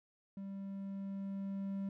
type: tone with level ramp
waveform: triangle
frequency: 196 Hz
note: G3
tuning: in tune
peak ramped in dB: -40 to -34 dBFS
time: 0.37-1.89 s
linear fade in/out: 2 ms
effects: none